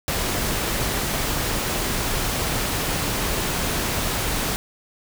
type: noise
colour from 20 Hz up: pink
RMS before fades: -24 dBFS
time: 0.08-4.56 s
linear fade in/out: 0 ms
effects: none